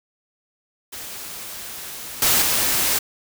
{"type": "noise with level steps", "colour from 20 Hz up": "white", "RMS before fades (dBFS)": [-34, -17, -20], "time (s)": [0.92, 2.99], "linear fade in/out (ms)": 10, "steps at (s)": [2.22, 2.42], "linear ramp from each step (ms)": 2, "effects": []}